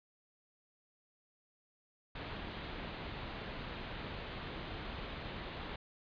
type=low-pass noise; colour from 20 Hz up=pink; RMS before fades=-44 dBFS; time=2.15-5.76 s; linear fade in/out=5 ms; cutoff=4100 Hz; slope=48 dB/octave; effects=resampled to 11025 Hz